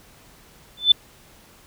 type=tone with exponential growth; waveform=sine; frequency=3520 Hz; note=A7; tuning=in tune; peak=-6 dBFS; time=0.77-0.92 s; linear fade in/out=5 ms; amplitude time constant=31 ms; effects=pink hiss -51 dBFS RMS until 1.66 s